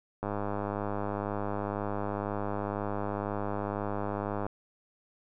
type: click train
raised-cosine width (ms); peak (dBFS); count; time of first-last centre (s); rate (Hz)
1; -19; 433; 0.23-4.465; 102
effects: none